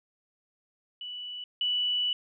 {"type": "tone pair in turn", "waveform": "sine", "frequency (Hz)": [2960, 2960], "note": ["F#7", "F#7"], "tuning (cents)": [0, 0], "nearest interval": "unison", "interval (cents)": 0, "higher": "neither", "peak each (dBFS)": [-36, -25], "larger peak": "second", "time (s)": [[1.01, 1.44], [1.61, 2.13]], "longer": "second", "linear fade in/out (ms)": 2, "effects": []}